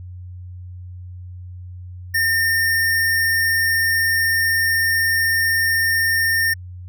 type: tone with sample-and-hold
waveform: sine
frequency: 1812 Hz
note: A#6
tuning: 50 cents flat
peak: -15 dBFS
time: 2.14-6.54 s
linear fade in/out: 10 ms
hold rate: 7350 Hz
effects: added 90 Hz sine -32 dBFS peak until 6.88 s